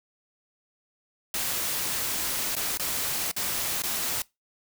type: noise with dropouts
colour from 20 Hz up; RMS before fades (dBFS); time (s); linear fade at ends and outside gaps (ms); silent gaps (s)
white; -29; 1.34-4.22; 2; 2.553-2.565 / 2.774-2.796 / 3.315-3.364 / 3.821-3.835
effects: noise-tail reverb RT60 0.2 s tail -22 dB re dry